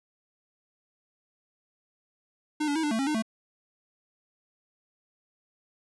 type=tone with pitch steps; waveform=square; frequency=303.2 / 287.7 / 320.7 / 296.3 / 222.6 / 272.3 / 303.7 / 221.4 Hz; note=D#4 / D4 / E4 / D4 / A3 / C#4 / D#4 / A3; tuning=-45 / -36 / -48 / +15 / +20 / -31 / -42 / +11 cents; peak=-26 dBFS; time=2.6-3.224 s; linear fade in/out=10 ms; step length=78 ms; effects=resampled to 24000 Hz